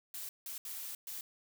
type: noise bursts at uneven times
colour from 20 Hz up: blue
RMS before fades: -43 dBFS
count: 4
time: 0.14-0.29 / 0.46-0.58 / 0.65-0.95 / 1.07-1.21 s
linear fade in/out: 2 ms
effects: none